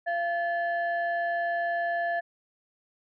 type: tone pair together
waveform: sine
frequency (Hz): 686.6 / 1730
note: F5 / A6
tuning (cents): -30 / -30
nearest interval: octave + major third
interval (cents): 1600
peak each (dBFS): -26 / -30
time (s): 0.06-2.21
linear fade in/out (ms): 20
effects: tanh soft clip ceiling -20 dBFS